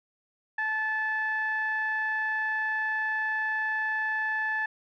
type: tone with low-pass filter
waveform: sawtooth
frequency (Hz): 870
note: A5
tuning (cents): -20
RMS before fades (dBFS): -29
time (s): 0.58-4.66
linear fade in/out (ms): 5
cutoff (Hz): 1800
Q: 5.9
effects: none